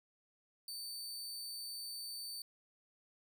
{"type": "tone", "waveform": "sawtooth", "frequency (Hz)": 4562, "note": "C#8", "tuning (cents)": 49, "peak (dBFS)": -40, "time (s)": [0.68, 2.42], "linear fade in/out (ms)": 2, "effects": []}